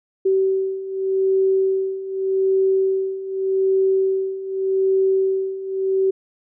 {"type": "beating tone pair", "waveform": "sine", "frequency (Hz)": [382.7, 383.54], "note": ["G4", "G4"], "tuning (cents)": [-42, -38], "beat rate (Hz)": 0.84, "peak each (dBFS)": [-22, -18], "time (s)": [0.25, 6.11], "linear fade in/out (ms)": 10, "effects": []}